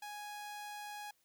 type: tone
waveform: sawtooth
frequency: 830.6 Hz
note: G#5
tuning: in tune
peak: -40 dBFS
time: 0.02-1.11 s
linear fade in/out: 5 ms
effects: white hiss -75 dBFS RMS until 1.24 s